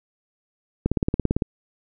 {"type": "click train", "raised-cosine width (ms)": 3, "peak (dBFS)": -7, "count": 11, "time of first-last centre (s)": [0.86, 1.422], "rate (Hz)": 17.8, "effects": []}